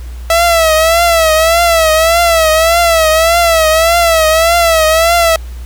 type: tone with vibrato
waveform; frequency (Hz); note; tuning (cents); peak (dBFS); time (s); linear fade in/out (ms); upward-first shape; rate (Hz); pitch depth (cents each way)
sawtooth; 657; E5; -6; -3; 0.3-5.36; 2; triangle; 1.7; 94
effects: added 60 Hz sine -22 dBFS peak until 5.65 s + pink hiss -40 dBFS RMS until 5.65 s